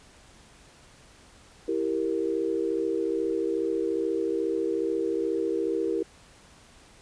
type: chord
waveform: sine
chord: E diminished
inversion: none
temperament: equal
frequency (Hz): 329.6 / 392 / 466.2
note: E4 / G4 / Bb4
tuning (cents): 0 / 0 / 0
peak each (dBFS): -29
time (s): 1.68-6.03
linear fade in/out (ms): 5
effects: pink hiss -54 dBFS RMS until 7.01 s + resampled to 22050 Hz